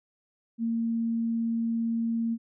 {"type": "tone", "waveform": "sine", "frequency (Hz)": 229.4, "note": "A#3", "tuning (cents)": -28, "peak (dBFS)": -25, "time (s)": [0.58, 2.38], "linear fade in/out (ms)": 50, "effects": []}